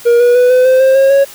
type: tone with pitch steps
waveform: triangle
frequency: 474 / 484.5 / 495.3 / 506.3 / 517.5 / 529 / 540.7 / 552.7 Hz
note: A#4 / B4 / B4 / B4 / C5 / C5 / C#5 / C#5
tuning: +29 / -33 / +5 / +43 / -19 / +19 / -43 / -5 cents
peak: -3 dBFS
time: 0.05-1.25 s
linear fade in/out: 20 ms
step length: 150 ms
effects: white hiss -34 dBFS RMS until 1.34 s